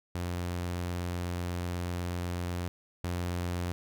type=tone pair in turn; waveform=sawtooth; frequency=88.1 / 88.1 Hz; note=F2 / F2; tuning=+16 / +16 cents; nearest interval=unison; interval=0 cents; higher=neither; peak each=-28 / -27 dBFS; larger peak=second; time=0.15-2.68 / 3.04-3.72 s; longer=first; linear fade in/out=0 ms; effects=none